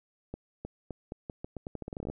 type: accelerating click train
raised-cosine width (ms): 2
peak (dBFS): -24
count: 19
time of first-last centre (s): 0.34-2.1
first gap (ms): 310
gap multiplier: 0.83
effects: none